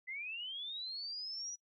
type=linear sweep; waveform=sine; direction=up; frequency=1993 to 5890 Hz; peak=-40 dBFS; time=0.07-1.56 s; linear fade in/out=20 ms; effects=noise-tail reverb RT60 0.1 s tail -22 dB re dry